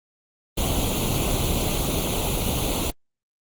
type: noise with comb filter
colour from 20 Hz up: pink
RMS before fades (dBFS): -23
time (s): 0.57-2.91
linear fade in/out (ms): 10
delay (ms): 0.29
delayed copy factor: +1
effects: Opus 24 kbps